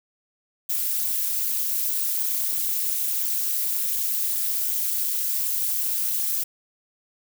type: noise with amplitude modulation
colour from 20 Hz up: violet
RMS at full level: -21 dBFS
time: 0.69-6.44 s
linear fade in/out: 10 ms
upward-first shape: sine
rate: 231 Hz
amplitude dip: 90%
effects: none